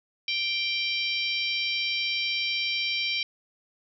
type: harmonic tone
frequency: 784 Hz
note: G5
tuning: in tune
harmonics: 3 / 4 / 5 / 6 / 7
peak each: -29 / -31 / -33 / -35 / -36 dBFS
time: 0.28-3.23 s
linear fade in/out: 2 ms
effects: none